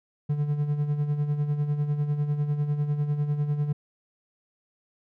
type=tone with tremolo; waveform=triangle; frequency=147 Hz; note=D3; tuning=2 cents sharp; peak=-19 dBFS; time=0.29-3.73 s; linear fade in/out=10 ms; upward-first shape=sine; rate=10 Hz; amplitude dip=60%; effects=none